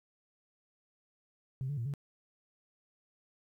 sine tone with pitch steps, 131.4 / 144.3 / 116.3 / 141.2 Hz, C3 / D3 / A#2 / C#3, +8 / -30 / -4 / +32 cents, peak -32 dBFS, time 1.61-1.938 s, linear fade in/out 0 ms, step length 82 ms, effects tanh soft clip ceiling -29 dBFS + 12-bit

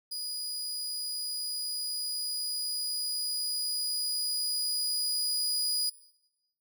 sawtooth tone with level ramp, 4916 Hz, D#8, 22 cents flat, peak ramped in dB -31 to -24 dBFS, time 0.11-5.9 s, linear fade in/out 10 ms, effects noise-tail reverb RT60 1.0 s tail -21 dB re dry

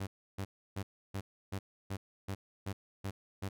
sawtooth tone bursts, 97.8 Hz, G2, 4 cents flat, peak -32 dBFS, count 10, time 0-3.49 s, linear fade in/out 10 ms, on 70 ms, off 310 ms, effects none

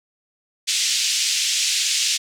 white band-pass noise, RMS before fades -21 dBFS, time 0.67-2.18 s, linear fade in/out 20 ms, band 2500 to 7100 Hz, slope 24 dB/octave, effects none

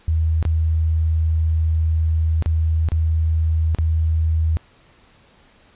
sine tone with dropouts, 80.1 Hz, E2, 49 cents flat, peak -15 dBFS, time 0.08-4.57 s, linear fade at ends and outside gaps 0 ms, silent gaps 0.427-0.452 / 2.424-2.46 / 2.887-2.919 / 3.748-3.786 s, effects pink hiss -53 dBFS RMS until 5.75 s + resampled to 8000 Hz

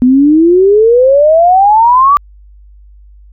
sine exponential sweep, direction up, 244.7 to 1177 Hz, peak -3 dBFS, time 0.02-2.17 s, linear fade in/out 0 ms, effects added 50 Hz sine -35 dBFS peak until 3.32 s

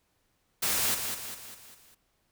white noise with echo, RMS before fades -28 dBFS, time 0.62-0.95 s, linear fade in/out 10 ms, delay 200 ms, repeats 5, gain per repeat -6 dB, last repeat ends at 1.95 s, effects pink hiss -73 dBFS RMS until 2.31 s

